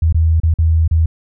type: tone with dropouts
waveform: sine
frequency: 80.9 Hz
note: E2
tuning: 32 cents flat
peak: -9 dBFS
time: 0.02-1.06 s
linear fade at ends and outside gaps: 5 ms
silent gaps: 0.126-0.145 / 0.401-0.433 / 0.54-0.586 / 0.878-0.911 s
effects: none